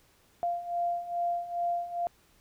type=beating tone pair; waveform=sine; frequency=693 / 695.4 Hz; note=F5 / F5; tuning=-14 / -8 cents; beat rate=2.4 Hz; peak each=-34 / -30 dBFS; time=0.43-2.07 s; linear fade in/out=0 ms; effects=pink hiss -64 dBFS RMS until 2.4 s